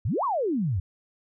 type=exponential two-way sweep; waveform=sine; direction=up then down; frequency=82.1 to 1174.7 to 82.1 Hz; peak=-23 dBFS; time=0.05-0.8 s; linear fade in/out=5 ms; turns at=0.24 s; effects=none